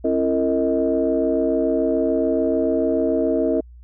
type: tone cluster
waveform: sine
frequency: 269.4 / 336.3 / 455.6 / 631 Hz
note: C#4 / E4 / A#4 / D#5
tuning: -49 / +35 / -40 / +24 cents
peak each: -22 dBFS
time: 0.04-3.61 s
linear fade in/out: 10 ms
effects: tanh soft clip ceiling -7 dBFS + added 60 Hz sine -40 dBFS peak until 3.83 s